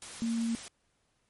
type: tone in noise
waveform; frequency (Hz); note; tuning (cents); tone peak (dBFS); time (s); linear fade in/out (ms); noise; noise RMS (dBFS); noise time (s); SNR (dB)
sine; 229.9; A#3; -24; -28; 0.22-0.55; 0; white; -44; 0.02-0.68; +13
effects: pink hiss -74 dBFS RMS until 1.29 s + MP3 48 kbps